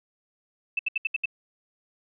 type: tone bursts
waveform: sine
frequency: 2637 Hz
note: E7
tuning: in tune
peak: -22 dBFS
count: 6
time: 0.77-1.257 s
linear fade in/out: 5 ms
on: 22 ms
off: 71 ms
effects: none

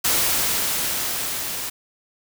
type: noise with level ramp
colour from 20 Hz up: white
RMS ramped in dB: -19 to -29 dBFS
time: 0.04-1.7 s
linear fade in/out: 10 ms
effects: none

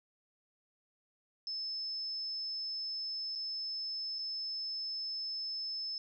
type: tone with dropouts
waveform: sine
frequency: 5240 Hz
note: E8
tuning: 11 cents flat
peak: -36 dBFS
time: 1.47-5.98 s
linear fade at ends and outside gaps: 1 ms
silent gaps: 3.353-3.357 / 4.186-4.19 s
effects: none

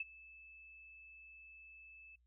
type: tone with ADSR envelope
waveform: sine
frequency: 2621 Hz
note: E7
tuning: 11 cents flat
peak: -35 dBFS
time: 0-2.16 s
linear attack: 5 ms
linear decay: 29 ms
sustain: -20 dB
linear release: 9 ms
effects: noise-tail reverb RT60 0.1 s tail -23 dB re dry + added 60 Hz sine -70 dBFS peak until 2.26 s

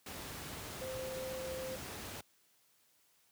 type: tone in noise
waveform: sine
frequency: 520 Hz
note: C5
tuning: 11 cents flat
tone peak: -40 dBFS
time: 0.81-1.76 s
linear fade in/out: 5 ms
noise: pink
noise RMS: -45 dBFS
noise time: 0.06-2.21 s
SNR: +2 dB
effects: white hiss -71 dBFS RMS until 3.31 s + high-pass 60 Hz 12 dB/octave

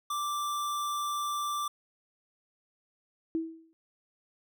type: tone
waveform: square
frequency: 1174.7 Hz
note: D6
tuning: in tune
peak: -31 dBFS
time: 0.1-1.68 s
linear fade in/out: 5 ms
type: tone with exponential decay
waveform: sine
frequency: 325.3 Hz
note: E4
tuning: 23 cents flat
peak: -25 dBFS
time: 3.35-3.73 s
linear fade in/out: 0 ms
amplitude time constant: 81 ms
effects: none

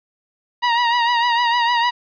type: tone with vibrato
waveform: sawtooth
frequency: 951 Hz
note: A#5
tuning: 34 cents sharp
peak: -11 dBFS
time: 0.62-1.91 s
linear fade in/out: 20 ms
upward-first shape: triangle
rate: 6.6 Hz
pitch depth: 61 cents each way
effects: resampled to 11025 Hz + 8-bit

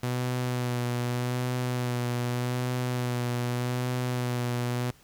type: tone with vibrato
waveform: sawtooth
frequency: 123.47 Hz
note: B2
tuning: in tune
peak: -23 dBFS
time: 0.03-4.91 s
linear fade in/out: 5 ms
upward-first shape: sine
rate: 0.83 Hz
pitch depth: 25 cents each way
effects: pink hiss -58 dBFS RMS until 5.03 s

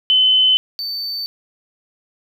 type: tone pair in turn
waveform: sine / triangle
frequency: 3039 / 4553 Hz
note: F#7 / C#8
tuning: +46 / +45 cents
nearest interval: perfect fifth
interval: 699 cents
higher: second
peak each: -10 / -21 dBFS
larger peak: first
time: 0.1-0.57 / 0.79-1.26 s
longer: neither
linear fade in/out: 0 ms
effects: none

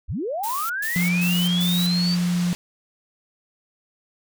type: linear sweep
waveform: sine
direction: up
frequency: 34.86 to 4661 Hz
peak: -24 dBFS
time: 0.08-2.16 s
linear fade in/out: 20 ms
type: noise bursts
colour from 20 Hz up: blue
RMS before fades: -31 dBFS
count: 4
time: 0.43-1.87 s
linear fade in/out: 10 ms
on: 270 ms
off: 120 ms
type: low-pass noise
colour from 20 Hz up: white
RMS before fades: -36 dBFS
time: 0.96-2.55 s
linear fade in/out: 0 ms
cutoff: 6100 Hz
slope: 12 dB/octave
type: tone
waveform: sine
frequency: 176.2 Hz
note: F3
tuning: 16 cents sharp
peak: -19 dBFS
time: 0.96-2.53 s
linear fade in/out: 0 ms
effects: none

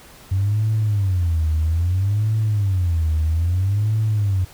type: tone with vibrato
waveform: sine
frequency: 92.5 Hz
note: F#2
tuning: in tune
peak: -15 dBFS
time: 0.31-4.45 s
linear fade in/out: 10 ms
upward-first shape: sine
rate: 0.61 Hz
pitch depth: 290 cents each way
effects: tanh soft clip ceiling -12 dBFS + pink hiss -45 dBFS RMS until 4.53 s

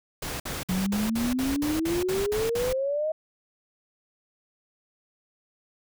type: noise bursts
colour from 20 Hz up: pink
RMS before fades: -33 dBFS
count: 11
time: 0.22-2.73 s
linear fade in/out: 5 ms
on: 180 ms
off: 53 ms
type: exponential sweep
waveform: sine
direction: up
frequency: 179.4 to 636 Hz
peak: -24 dBFS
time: 0.69-3.12 s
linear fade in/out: 5 ms
effects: none

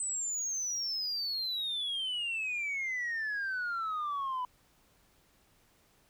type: exponential sweep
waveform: sine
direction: down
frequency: 8170 to 987.8 Hz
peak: -30 dBFS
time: 0-4.45 s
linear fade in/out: 2 ms
effects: tanh soft clip ceiling -30 dBFS + pink hiss -67 dBFS RMS until 6.09 s

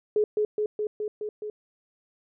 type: tone with echo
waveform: sine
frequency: 423.1 Hz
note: G#4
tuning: 32 cents sharp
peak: -19 dBFS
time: 0.16-0.24 s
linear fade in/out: 2 ms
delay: 210 ms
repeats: 6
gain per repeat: -2 dB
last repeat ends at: 1.5 s
effects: none

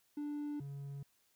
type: tone pair in turn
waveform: triangle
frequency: 293.7 / 140.22 Hz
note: D4 / C#3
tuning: 0 / +20 cents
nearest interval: octave + minor second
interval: 1280 cents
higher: first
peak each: -35 / -40 dBFS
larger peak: first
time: 0.17-0.6 / 0.6-1.03 s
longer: neither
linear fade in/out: 5 ms
effects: tanh soft clip ceiling -31 dBFS + white hiss -74 dBFS RMS until 1.35 s

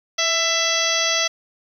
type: harmonic tone with a mistuned harmonic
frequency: 666 Hz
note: E5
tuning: 18 cents sharp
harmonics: 1 / 2 / 3 / 4 / 5 / 6 / 7 / 8 / 9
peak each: -27 / -28 / -25 / -28 / -24 / -30 / -28 / -29 / -24 dBFS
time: 0.18-1.28 s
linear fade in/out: 10 ms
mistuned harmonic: 1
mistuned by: -32 cents
effects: 8-bit

